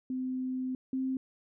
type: tone pair in turn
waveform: sine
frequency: 257.3 / 262.1 Hz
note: C4 / C4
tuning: -29 / +3 cents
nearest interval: unison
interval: 32 cents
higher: second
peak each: -31 / -29 dBFS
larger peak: second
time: 0.1-0.75 / 0.93-1.17 s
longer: first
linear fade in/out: 2 ms
effects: none